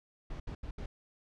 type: noise bursts at uneven times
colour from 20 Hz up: brown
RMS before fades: -40 dBFS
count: 4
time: 0.3-0.4 / 0.47-0.55 / 0.63-0.71 / 0.78-0.86 s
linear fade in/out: 5 ms
effects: low-pass 5000 Hz 12 dB/octave